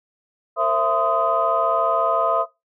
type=tone cluster; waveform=sine; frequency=461.9 / 536 / 667 / 1029 / 1248 Hz; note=A#4 / C5 / E5 / C6 / D#6; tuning=-16 / +42 / +20 / -29 / +5 cents; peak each=-28 / -26 / -20 / -24 / -21 dBFS; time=0.56-2.46 s; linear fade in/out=50 ms; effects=noise-tail reverb RT60 0.2 s tail -18 dB re dry + tanh soft clip ceiling -6 dBFS